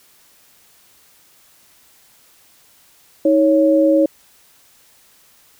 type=tone pair together; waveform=sine; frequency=316.3 / 554.4 Hz; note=D#4 / C#5; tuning=+29 / 0 cents; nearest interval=minor seventh; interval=971 cents; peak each=-13 dBFS; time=3.25-4.06 s; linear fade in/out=5 ms; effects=white hiss -52 dBFS RMS until 5.59 s